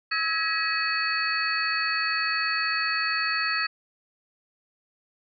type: tone cluster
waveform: sine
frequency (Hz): 1297 / 1662 / 1921 / 2549 / 4442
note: E6 / G#6 / B6 / D#7 / C#8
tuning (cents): -28 / +1 / -48 / +41 / +3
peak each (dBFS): -30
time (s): 0.11-3.67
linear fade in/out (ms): 10
effects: none